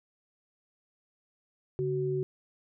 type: tone pair together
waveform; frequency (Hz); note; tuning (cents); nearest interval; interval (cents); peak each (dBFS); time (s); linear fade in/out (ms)
sine; 141.4 / 374.5; C#3 / F#4; +35 / +21; octave + perfect fourth; 1686; -32 / -29; 1.79-2.23; 0
effects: none